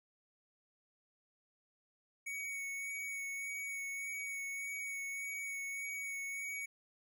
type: tone with vibrato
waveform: square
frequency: 2234 Hz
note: C#7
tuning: 13 cents sharp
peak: -40 dBFS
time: 2.26-6.66 s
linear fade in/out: 10 ms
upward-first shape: sine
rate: 1.7 Hz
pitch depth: 16 cents each way
effects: none